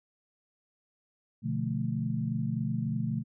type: chord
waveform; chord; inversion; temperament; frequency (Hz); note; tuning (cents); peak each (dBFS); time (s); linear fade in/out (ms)
sine; B half-diminished seventh; none; equal; 123.47 / 146.83 / 174.61 / 220; B2 / D3 / F3 / A3; 0 / 0 / 0 / 0; -33 / -34 / -36 / -33; 1.42-3.24; 50
effects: none